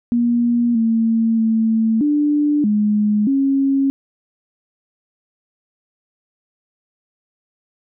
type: tone with pitch steps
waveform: sine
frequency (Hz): 238 / 226.2 / 223.1 / 294.8 / 209.6 / 273.2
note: A#3 / A3 / A3 / D4 / G#3 / C#4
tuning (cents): +36 / +48 / +24 / +7 / +16 / -25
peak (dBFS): -13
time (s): 0.12-3.9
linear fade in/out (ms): 0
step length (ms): 630
effects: none